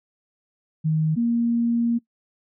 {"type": "tone pair in turn", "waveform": "sine", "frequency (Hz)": [156.8, 234.5], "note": ["D#3", "A#3"], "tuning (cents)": [14, 11], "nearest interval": "perfect fifth", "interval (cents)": 697, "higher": "second", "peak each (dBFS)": -18, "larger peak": "neither", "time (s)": [[0.84, 1.16], [1.16, 1.99]], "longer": "second", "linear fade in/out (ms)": 20, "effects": ["noise-tail reverb RT60 0.1 s tail -20 dB re dry"]}